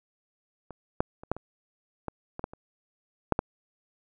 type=clicks; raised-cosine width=1 ms; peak=-27 / -9 / -29 / -11 / -26 / -18 / -22 / -16 / -29 / -7 / -10 dBFS; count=11; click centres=0.707 / 1.005 / 1.235 / 1.316 / 1.366 / 2.083 / 2.394 / 2.441 / 2.535 / 3.323 / 3.391 s; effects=none